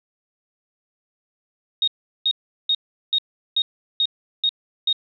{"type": "tone bursts", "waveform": "sine", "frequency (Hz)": 3729, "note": "A#7", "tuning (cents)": 0, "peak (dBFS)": -16, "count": 8, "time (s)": [1.82, 4.928], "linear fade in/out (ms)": 2, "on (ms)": 56, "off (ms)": 380, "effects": []}